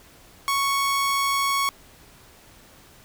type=tone; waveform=sawtooth; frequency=1108.7 Hz; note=C#6; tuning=in tune; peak=-17 dBFS; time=0.48-1.69 s; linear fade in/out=0 ms; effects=pink hiss -51 dBFS RMS until 3.04 s